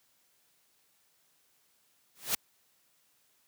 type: noise with exponential growth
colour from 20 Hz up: white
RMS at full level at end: -25 dBFS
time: 2.15-2.35 s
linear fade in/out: 5 ms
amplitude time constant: 42 ms
effects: white hiss -70 dBFS RMS until 3.47 s + high-pass 80 Hz 12 dB/octave

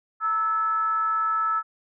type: tone with frequency modulation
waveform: sine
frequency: 1312 Hz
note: E6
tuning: 9 cents flat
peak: -21 dBFS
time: 0.2-1.63 s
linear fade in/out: 50 ms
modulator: 392 Hz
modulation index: 0.34
effects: none

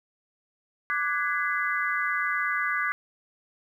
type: chord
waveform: sine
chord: G# half-diminished seventh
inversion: second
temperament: equal with one note detuned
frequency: 1174.7 / 1480 / 1661.2 / 2023 Hz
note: D6 / F#6 / G#6 / B6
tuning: 0 / 0 / 0 / +41 cents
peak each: -30 dBFS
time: 0.9-2.92 s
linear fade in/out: 0 ms
effects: 10-bit

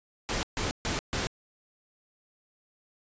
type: noise bursts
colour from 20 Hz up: pink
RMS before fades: -30 dBFS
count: 4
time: 0.29-1.27 s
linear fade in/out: 0 ms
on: 140 ms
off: 140 ms
effects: resampled to 16000 Hz

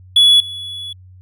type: tone with level steps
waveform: triangle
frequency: 3397 Hz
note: G#7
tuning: 38 cents sharp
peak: -5 / -24 dBFS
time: 0.16-0.93 s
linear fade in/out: 5 ms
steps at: 0.4 s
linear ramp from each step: 2 ms
effects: added 92 Hz sine -39 dBFS peak until 1.21 s

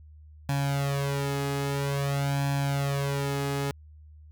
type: tone with flanger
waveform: sawtooth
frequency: 140 Hz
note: C#3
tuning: 18 cents sharp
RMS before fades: -28 dBFS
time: 0.49-3.71 s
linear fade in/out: 0 ms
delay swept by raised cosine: 1.2 to 2.4 ms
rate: 0.5 Hz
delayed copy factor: +0.85
effects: added 76 Hz sine -47 dBFS peak until 4.31 s

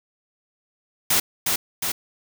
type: noise with echo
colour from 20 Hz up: white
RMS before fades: -19 dBFS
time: 1.1-1.2 s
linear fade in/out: 5 ms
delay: 360 ms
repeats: 2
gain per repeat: -3 dB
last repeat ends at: 1.92 s
effects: none

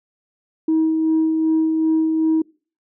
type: tone with tremolo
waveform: sine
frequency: 318.7 Hz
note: D#4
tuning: 42 cents sharp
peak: -12 dBFS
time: 0.68-2.42 s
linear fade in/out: 5 ms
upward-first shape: sine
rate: 2.6 Hz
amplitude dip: 35%
effects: noise-tail reverb RT60 0.4 s tail -25 dB re dry + tanh soft clip ceiling -11 dBFS

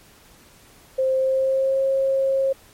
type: tone with pitch glide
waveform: sine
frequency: 525 to 538.2 Hz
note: C5 to C5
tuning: +6 to +49 cents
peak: -17 dBFS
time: 0.98-2.53 s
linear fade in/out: 10 ms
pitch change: +43 cents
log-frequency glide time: 1.15-1.82 s
effects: pink hiss -51 dBFS RMS until 2.73 s + MP3 64 kbps

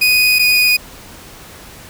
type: tone pair in turn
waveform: 30% pulse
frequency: 2489 / 2477 Hz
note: D#7 / D#7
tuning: 0 / -8 cents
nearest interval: unison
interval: 8 cents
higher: first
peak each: -7 dBFS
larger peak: neither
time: 0.01-0.39 / 0.39-0.77 s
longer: neither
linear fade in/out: 10 ms
effects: pink hiss -37 dBFS RMS until 1.89 s

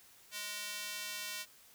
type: tone with high-pass filter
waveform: square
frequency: 207.7 Hz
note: G#3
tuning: in tune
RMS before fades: -42 dBFS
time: 0.31-1.46 s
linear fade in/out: 50 ms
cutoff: 2400 Hz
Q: 0.72
effects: white hiss -61 dBFS RMS until 1.74 s

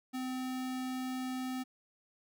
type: tone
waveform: square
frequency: 257 Hz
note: C4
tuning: 31 cents flat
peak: -36 dBFS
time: 0.13-1.64 s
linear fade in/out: 20 ms
effects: none

